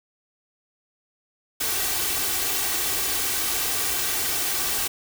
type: noise with comb filter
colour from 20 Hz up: white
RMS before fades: -25 dBFS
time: 1.6-4.88 s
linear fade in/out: 10 ms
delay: 2.6 ms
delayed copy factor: +0.55
effects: none